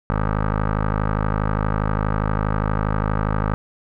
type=tone with low-pass filter; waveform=15% pulse; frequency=52.4 Hz; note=G#1; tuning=16 cents sharp; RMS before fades=-21 dBFS; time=0.1-3.54 s; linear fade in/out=0 ms; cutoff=1300 Hz; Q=3; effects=none